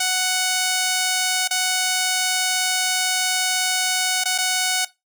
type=tone with dropouts; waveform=5% pulse; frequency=741 Hz; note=F#5; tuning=2 cents sharp; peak=-7 dBFS; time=0-4.85 s; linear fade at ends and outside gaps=5 ms; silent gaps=1.477-1.508 / 4.239-4.255 / 4.38-4.384 s; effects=noise-tail reverb RT60 0.2 s tail -18 dB re dry